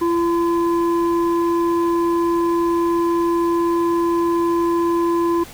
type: tone with low-pass filter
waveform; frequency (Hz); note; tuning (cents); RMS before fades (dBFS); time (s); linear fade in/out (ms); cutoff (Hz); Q
square; 340; F4; -46; -18; 0.01-5.44; 10; 820; 8.3
effects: pink hiss -39 dBFS RMS until 5.53 s